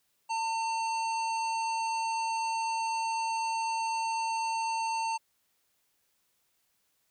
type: harmonic tone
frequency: 902 Hz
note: A5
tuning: 43 cents sharp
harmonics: 1 / 3 / 5 / 7 / 9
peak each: -29 / -39 / -43 / -46 / -48 dBFS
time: 0.29-5.18 s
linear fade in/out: 20 ms
effects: white hiss -74 dBFS RMS until 7.1 s